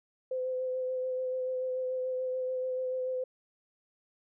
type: tone with vibrato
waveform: sine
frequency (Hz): 512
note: C5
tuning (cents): -38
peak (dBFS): -30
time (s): 0.31-3.24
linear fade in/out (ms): 5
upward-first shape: sine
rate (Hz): 6.9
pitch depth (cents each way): 16
effects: none